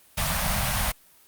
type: band-stop noise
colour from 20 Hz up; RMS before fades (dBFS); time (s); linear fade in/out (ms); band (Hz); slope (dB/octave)
pink; -25; 0.17-0.92; 10; 210 to 590; 48
effects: white hiss -56 dBFS RMS until 1.27 s + Opus 32 kbps